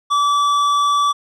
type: tone with tanh clipping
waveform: sine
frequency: 1154 Hz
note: D6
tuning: 31 cents flat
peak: -15 dBFS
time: 0.1-1.13 s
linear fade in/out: 20 ms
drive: 12 dB
effects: none